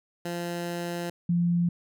15% pulse / sine tone pair in turn, 172.9 / 172.9 Hz, F3 / F3, -17 / -17 cents, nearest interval unison, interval 0 cents, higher neither, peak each -24 / -21 dBFS, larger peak second, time 0.25-1.1 / 1.29-1.69 s, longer first, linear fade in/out 5 ms, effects none

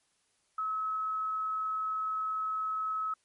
sine tone, 1288 Hz, E6, 41 cents flat, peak -30 dBFS, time 0.58-3.14 s, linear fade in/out 5 ms, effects white hiss -73 dBFS RMS until 3.24 s + MP3 48 kbps

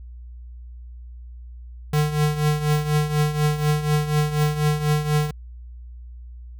square tone with tremolo, 150.2 Hz, D3, 39 cents sharp, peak -16 dBFS, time 1.93-5.31 s, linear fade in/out 5 ms, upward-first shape triangle, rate 4.1 Hz, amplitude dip 75%, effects added 60 Hz sine -36 dBFS peak until 6.59 s

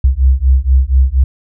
sine beating tone pair, 63.6 / 67.8 Hz, C2 / C#2, -48 / -38 cents, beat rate 4.2 Hz, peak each -10 dBFS, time 0.04-1.24 s, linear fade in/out 5 ms, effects none

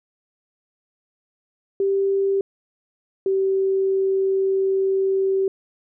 sine tone pair in turn, 392.1 / 385.6 Hz, G4 / G4, 0 / -28 cents, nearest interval unison, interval 28 cents, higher first, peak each -17 dBFS, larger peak neither, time 1.8-2.41 / 3.26-5.48 s, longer second, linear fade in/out 2 ms, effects none

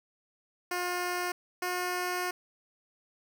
10% pulse tone pair in turn, 356.6 / 359.9 Hz, F4 / F#4, +36 / -48 cents, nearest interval unison, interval 16 cents, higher second, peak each -22 dBFS, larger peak neither, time 0.71-1.32 / 1.62-2.31 s, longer second, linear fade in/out 5 ms, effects none

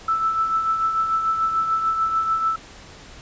sine tone with tremolo, 1318.5 Hz, E6, in tune, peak -16 dBFS, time 0.08-2.56 s, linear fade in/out 5 ms, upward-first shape triangle, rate 6.8 Hz, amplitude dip 55%, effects pink hiss -43 dBFS RMS until 3.21 s + resampled to 16000 Hz

